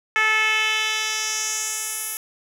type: tone with band-pass filter sweep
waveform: 10% pulse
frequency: 435.1 Hz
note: A4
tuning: 19 cents flat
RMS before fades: -23 dBFS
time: 0.16-2.17 s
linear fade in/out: 0 ms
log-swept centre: 1900 to 12000 Hz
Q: 1.9
effects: none

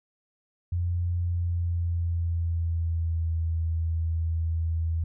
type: tone with pitch glide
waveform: sine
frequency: 87.31 to 81.94 Hz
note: F2 to E2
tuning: 0 to -10 cents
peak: -24 dBFS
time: 0.72-5.04 s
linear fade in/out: 5 ms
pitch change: -110 cents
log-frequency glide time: 1.19-3.33 s
effects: none

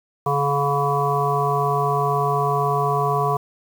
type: harmonic tone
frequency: 142 Hz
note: C#3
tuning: 42 cents sharp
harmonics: 1 / 3 / 5 / 7 / 8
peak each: -24 / -24 / -24 / -24 / -24 dBFS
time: 0.26-3.37 s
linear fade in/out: 5 ms
effects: 7-bit

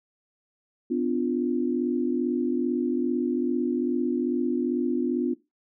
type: chord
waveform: sine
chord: B diminished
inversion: none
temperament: equal with one note detuned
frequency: 251.3 / 293.7 / 349.2 Hz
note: B3 / D4 / F4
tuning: +30 / 0 / 0 cents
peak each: -26 / -28 / -27 dBFS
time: 0.9-5.34 s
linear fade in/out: 10 ms
effects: noise-tail reverb RT60 0.2 s tail -17 dB re dry

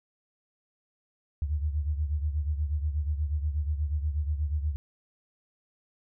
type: beating tone pair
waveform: sine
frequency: 73.42 / 81.72 Hz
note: D2 / E2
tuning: 0 / -14 cents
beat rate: 8.3 Hz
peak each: -27 / -33 dBFS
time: 1.42-4.76 s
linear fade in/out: 0 ms
effects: none

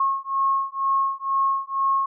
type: beating tone pair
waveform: sine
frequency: 1086 / 1088.1 Hz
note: C#6 / C#6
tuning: -36 / -33 cents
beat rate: 2.1 Hz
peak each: -23 dBFS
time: 0-2.06 s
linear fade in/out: 5 ms
effects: none

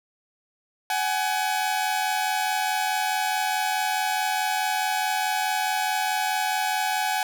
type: tone pair together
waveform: sawtooth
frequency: 755.3 / 840 Hz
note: F#5 / G#5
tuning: +35 / +19 cents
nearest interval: major second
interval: 184 cents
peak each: -22 dBFS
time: 0.9-7.23 s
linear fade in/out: 2 ms
effects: none

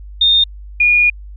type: tone pair in turn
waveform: sine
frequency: 3654 / 2439 Hz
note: A#7 / D#7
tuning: -35 / -35 cents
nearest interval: perfect fifth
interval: 700 cents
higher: first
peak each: -8 dBFS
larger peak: neither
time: 0.21-0.44 / 0.8-1.1 s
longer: second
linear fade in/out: 5 ms
effects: added 50 Hz sine -30 dBFS peak until 1.36 s

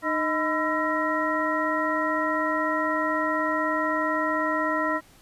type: tone cluster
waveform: sine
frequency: 306.6 / 627 / 1005 / 1342 / 1887 Hz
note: D#4 / D#5 / B5 / E6 / A#6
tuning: -25 / +13 / +30 / +31 / +21 cents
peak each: -29 dBFS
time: 0.02-5.01 s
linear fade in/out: 50 ms
effects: pink hiss -55 dBFS RMS until 5.21 s + resampled to 32000 Hz

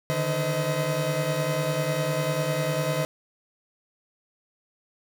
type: tone cluster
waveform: 40% pulse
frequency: 146.2 / 156.2 / 511 / 633 Hz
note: D3 / D#3 / C5 / D#5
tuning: -7 / +7 / -41 / +30 cents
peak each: -29 dBFS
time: 0.1-3.05 s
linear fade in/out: 0 ms
effects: none

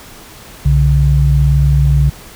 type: tone pair together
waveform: sine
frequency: 63.42 / 141.8 Hz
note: B1 / C#3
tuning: +47 / +40 cents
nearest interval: octave + major second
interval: 1393 cents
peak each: -10 dBFS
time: 0.65-2.1 s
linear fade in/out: 10 ms
effects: pink hiss -36 dBFS RMS until 2.35 s

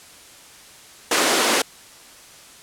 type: high-pass noise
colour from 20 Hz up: pink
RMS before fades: -18 dBFS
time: 1.11-1.62 s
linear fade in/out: 5 ms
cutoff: 290 Hz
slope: 24 dB/octave
effects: white hiss -45 dBFS RMS until 2.62 s + low-pass 10000 Hz 12 dB/octave

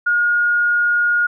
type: tone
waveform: sine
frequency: 1432 Hz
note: F6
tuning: 43 cents sharp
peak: -13 dBFS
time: 0.06-1.27 s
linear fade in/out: 10 ms
effects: none

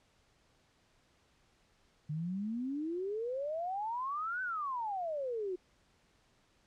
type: exponential two-way sweep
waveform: sine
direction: up then down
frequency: 146.4 to 1539 to 352.5 Hz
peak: -34 dBFS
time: 2.09-5.56 s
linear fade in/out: 10 ms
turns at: 4.42 s
effects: pink hiss -70 dBFS RMS until 6.66 s + low-pass 7000 Hz 12 dB/octave

